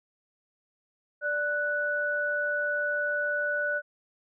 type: tone pair together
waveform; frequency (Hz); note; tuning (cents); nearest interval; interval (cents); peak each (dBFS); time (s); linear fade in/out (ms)
sine; 587.3 / 1481; D5 / F#6; 0 / +1; octave + major third; 1601; -31 / -27; 1.21-3.82; 50
effects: none

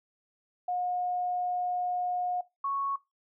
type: tone pair in turn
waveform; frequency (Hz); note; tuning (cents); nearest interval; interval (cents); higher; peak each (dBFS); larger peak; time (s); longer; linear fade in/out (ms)
sine; 720 / 1106.8; F#5 / C#6; -47 / -3; perfect fifth; 744; second; -28; neither; 0.68-2.41 / 2.64-2.96; first; 5
effects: noise-tail reverb RT60 0.2 s tail -19 dB re dry

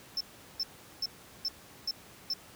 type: tone bursts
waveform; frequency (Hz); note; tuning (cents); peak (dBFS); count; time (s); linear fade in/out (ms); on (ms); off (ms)
triangle; 5320; E8; +15; -28; 6; 0.17-2.336; 2; 36; 390
effects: pink hiss -53 dBFS RMS until 2.55 s + high-pass 80 Hz 12 dB/octave

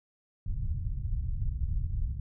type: low-pass noise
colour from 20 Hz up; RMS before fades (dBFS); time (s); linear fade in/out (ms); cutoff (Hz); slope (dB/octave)
pink; -31; 0.46-2.2; 5; 110; 24
effects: none

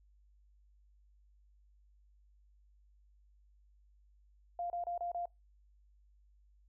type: tone bursts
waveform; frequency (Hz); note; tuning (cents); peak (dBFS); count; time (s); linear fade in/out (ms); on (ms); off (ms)
sine; 697; F5; -4; -35; 5; 4.59-5.256; 2; 110; 29
effects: noise-tail reverb RT60 0.2 s tail -25 dB re dry + added 50 Hz sine -63 dBFS peak until 6.68 s

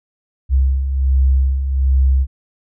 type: beating tone pair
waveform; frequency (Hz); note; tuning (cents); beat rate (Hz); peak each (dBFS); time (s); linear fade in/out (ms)
sine; 65.41 / 66.71; C2 / C2; 0 / +34; 1.3; -20 / -12; 0.49-2.27; 50
effects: none

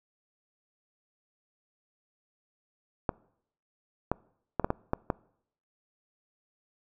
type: clicks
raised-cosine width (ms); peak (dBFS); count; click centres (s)
1; -12; 7; 3.092 / 4.116 / 4.597 / 4.645 / 4.704 / 4.934 / 5.102
effects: noise-tail reverb RT60 0.7 s tail -24 dB re dry

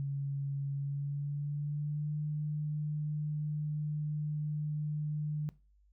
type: tone with pitch glide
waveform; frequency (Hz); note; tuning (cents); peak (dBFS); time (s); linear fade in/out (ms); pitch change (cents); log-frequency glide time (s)
sine; 139.6 to 150.49; C#3 to D3; +13 to +43; -32; 0-5.49; 0; +130; 0.73-2.16
effects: noise-tail reverb RT60 0.3 s tail -19 dB re dry + added 50 Hz sine -63 dBFS peak until 5.92 s

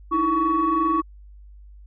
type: tone cluster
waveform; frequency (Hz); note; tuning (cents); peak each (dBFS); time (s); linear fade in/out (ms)
sine; 304.6 / 327.2 / 1123; D#4 / E4 / C#6; -37 / -13 / +22; -27 / -22 / -19; 0.11-1.02; 20
effects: tanh soft clip ceiling -12 dBFS + added 50 Hz sine -42 dBFS peak until 1.86 s

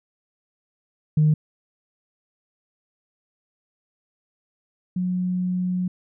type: tone pair in turn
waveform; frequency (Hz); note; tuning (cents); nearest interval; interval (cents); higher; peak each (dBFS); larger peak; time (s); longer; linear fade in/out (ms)
sine; 153.1 / 181.67; D#3 / F#3; -28 / -31; minor third; 297; second; -13 / -21; first; 1.17-1.34 / 4.96-5.88; second; 5
effects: tanh soft clip ceiling -10 dBFS

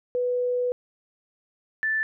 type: tone pair in turn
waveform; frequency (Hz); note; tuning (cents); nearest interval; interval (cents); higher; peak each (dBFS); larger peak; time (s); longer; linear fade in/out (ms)
sine; 493.9 / 1760.1; B4 / A6; 0 / 0; octave + minor seventh; 2200; second; -22; neither; 0.15-0.72 / 1.83-2.03; first; 0
effects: none

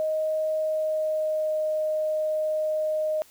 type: tone with pitch glide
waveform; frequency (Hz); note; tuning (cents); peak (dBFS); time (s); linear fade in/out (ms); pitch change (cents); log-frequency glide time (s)
sine; 625 to 619.3; D#5 to D#5; +8 to -8; -23; 0-3.22; 0; -16; 0.55-1.61
effects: white hiss -55 dBFS RMS until 3.3 s

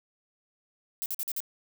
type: noise bursts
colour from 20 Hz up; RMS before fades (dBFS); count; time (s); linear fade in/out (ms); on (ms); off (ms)
violet; -32; 5; 1.02-1.403; 0; 39; 47
effects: none

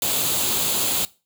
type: noise with comb filter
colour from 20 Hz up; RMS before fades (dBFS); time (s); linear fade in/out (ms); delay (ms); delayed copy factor
white; -22; 0.02-1.05; 2; 0.27; +0.55
effects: noise-tail reverb RT60 0.3 s tail -20 dB re dry + high-pass 80 Hz 12 dB/octave

